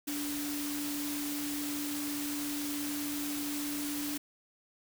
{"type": "tone in noise", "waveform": "sine", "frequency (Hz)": 290.9, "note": "D4", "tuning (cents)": -16, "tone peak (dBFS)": -35, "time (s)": [0.07, 4.18], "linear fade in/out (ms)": 10, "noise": "white", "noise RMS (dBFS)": -39, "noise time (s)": [0.07, 4.18], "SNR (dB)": 1, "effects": []}